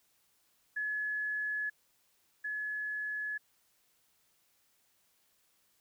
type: tone pair in turn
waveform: sine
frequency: 1703 / 1703 Hz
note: G#6 / G#6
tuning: +43 / +43 cents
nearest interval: unison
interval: 0 cents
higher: neither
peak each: -32 / -34 dBFS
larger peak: first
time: 0.76-1.7 / 2.44-3.38 s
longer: neither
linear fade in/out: 10 ms
effects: white hiss -72 dBFS RMS until 5.8 s